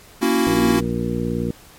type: chord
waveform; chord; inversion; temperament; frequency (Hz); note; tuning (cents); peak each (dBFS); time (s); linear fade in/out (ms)
square; F# dominant seventh; first; equal; 233.1 / 277.2 / 329.6 / 370; A#3 / C#4 / E4 / F#4; 0 / 0 / 0 / 0; -22; 0.21-0.81; 20
type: harmonic tone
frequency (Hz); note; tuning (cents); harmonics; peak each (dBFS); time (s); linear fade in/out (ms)
59; A#1; +22; 1 / 2 / 3 / 4 / 5 / 6 / 8; -31 / -28 / -25 / -25 / -31 / -29 / -29; 0.47-1.51; 0
effects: pink hiss -46 dBFS RMS until 1.78 s + MP3 64 kbps